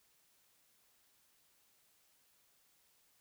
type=silence; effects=white hiss -72 dBFS RMS until 3.2 s